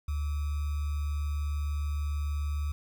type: tone with sample-and-hold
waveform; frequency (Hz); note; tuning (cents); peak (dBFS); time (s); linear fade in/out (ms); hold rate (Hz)
sine; 73.42; D2; 0; -28; 0.08-2.72; 5; 1225
effects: none